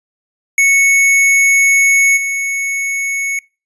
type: tone with level steps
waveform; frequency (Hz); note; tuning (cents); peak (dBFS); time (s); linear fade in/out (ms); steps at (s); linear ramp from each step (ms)
square; 2211; C#7; -5; -8 / -16; 0.58-3.39; 2; 2.16; 20
effects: noise-tail reverb RT60 0.3 s tail -24 dB re dry + resampled to 24000 Hz